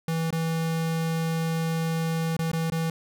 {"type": "tone with dropouts", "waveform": "square", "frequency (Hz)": 163.3, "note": "E3", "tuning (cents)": -16, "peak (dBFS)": -25, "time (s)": [0.08, 2.9], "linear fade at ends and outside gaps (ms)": 2, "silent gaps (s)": [[0.306, 0.326], [2.367, 2.391], [2.516, 2.532], [2.701, 2.721]], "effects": []}